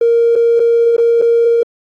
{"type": "tone with dropouts", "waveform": "triangle", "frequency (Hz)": 466.2, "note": "A#4", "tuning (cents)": 0, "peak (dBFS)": -4, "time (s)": [0.01, 1.63], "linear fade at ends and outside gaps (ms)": 5, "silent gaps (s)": [[0.355, 0.36], [0.596, 0.6], [0.966, 0.98], [1.216, 1.221]], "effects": ["tanh soft clip ceiling -5 dBFS", "AAC 48 kbps"]}